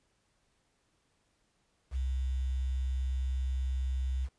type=tone with quantisation; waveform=sine; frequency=64.9 Hz; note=C2; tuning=13 cents flat; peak=-29 dBFS; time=1.91-4.29 s; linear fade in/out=50 ms; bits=9; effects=pink hiss -74 dBFS RMS until 4.38 s + resampled to 22050 Hz